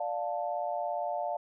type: chord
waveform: sine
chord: D minor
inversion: none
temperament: just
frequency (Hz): 587.3 / 704.8 / 881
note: D5 / F5 / A5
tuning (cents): 0 / +16 / +2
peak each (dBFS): -35 / -33 / -37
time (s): 0-1.37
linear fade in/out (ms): 5
effects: none